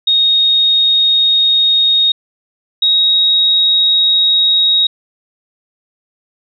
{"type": "tone pair in turn", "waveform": "sine", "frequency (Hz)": [3729, 3783], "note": ["A#7", "A#7"], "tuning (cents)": [0, 25], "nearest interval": "unison", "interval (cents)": 25, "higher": "second", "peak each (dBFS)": -8, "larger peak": "neither", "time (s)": [[0.07, 2.12], [2.82, 4.87]], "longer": "neither", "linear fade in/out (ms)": 5, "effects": []}